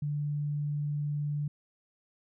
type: tone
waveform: sine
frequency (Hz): 146.83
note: D3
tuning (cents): 0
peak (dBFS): -29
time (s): 0.02-1.48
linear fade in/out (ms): 5
effects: none